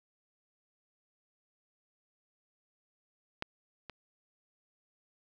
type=clicks; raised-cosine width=0.3 ms; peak=-18 / -27 dBFS; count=2; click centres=3.424 / 3.897 s; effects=none